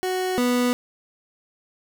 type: tone pair in turn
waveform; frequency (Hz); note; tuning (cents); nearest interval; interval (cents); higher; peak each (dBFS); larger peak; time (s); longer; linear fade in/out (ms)
30% pulse; 370 / 246.2; F#4 / B3; 0 / -5; perfect fifth; 705; first; -20 / -16; second; 0.03-0.38 / 0.38-0.73; neither; 0
effects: none